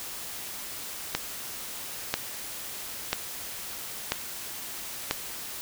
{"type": "click train", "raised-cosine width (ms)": 0.2, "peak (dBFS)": -7, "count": 5, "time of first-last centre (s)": [1.15, 5.11], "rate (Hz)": 1.01, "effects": ["white hiss -38 dBFS RMS until 5.61 s"]}